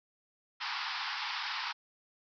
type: band-pass noise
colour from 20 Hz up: pink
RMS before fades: -37 dBFS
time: 0.6-1.73 s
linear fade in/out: 20 ms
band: 810 to 5300 Hz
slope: 96 dB/octave
effects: none